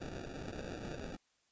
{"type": "noise with sample-and-hold", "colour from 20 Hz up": "violet", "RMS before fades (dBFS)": -44, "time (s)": [0, 1.17], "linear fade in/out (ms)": 20, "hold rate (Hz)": 1050, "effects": ["white hiss -75 dBFS RMS until 1.51 s", "resampled to 16000 Hz"]}